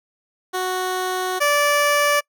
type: tone pair in turn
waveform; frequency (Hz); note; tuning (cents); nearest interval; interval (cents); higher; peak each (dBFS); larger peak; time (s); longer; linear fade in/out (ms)
15% pulse; 369.4 / 581.9; F#4 / D5; -3 / -16; minor sixth; 787; second; -15 / -9; second; 0.53-1.4 / 1.4-2.21; first; 20
effects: noise-tail reverb RT60 0.1 s tail -25 dB re dry